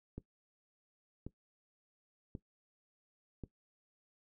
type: click train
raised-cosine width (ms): 3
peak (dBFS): -30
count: 4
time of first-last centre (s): 0.18-3.437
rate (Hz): 0.921
effects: noise-tail reverb RT60 0.1 s tail -17 dB re dry

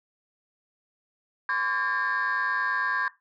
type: tone cluster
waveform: sine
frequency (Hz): 1025 / 1134 / 1617 / 1797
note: C6 / C#6 / G#6 / A6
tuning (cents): -36 / +39 / -47 / +36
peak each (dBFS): -30 / -30 / -25 / -33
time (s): 1.49-3.08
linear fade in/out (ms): 2
effects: noise-tail reverb RT60 0.2 s tail -17 dB re dry + tanh soft clip ceiling -19 dBFS

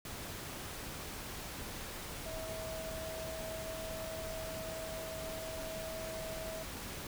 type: tone in noise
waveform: sine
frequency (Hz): 644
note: E5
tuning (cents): -41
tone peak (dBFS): -42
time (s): 2.26-6.63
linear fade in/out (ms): 2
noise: pink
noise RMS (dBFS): -44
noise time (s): 0.05-7.07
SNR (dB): -1
effects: none

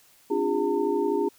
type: tone cluster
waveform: sine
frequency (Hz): 266.5 / 298.2 / 350.6 / 406.7 / 905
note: C4 / D4 / F4 / G#4 / A5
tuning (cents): +32 / +27 / +7 / -36 / +48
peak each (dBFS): -33 / -29 / -28 / -25 / -32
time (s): 0.3-1.29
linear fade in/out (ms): 10
effects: white hiss -58 dBFS RMS until 1.38 s

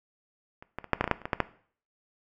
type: clicks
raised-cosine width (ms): 0.5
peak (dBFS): -29 / -18 / -25 / -6 / -8 / -11 / -15 / -6 / -30 / -17 / -9 / -7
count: 12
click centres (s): 0.625 / 0.786 / 0.843 / 0.933 / 1.01 / 1.042 / 1.077 / 1.113 / 1.217 / 1.255 / 1.332 / 1.403
effects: noise-tail reverb RT60 0.5 s tail -17 dB re dry

